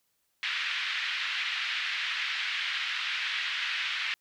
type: band-pass noise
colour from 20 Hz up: pink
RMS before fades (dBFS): -32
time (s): 0.43-4.14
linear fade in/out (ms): 0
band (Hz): 1700 to 3600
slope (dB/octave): 24
effects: white hiss -75 dBFS RMS until 4.2 s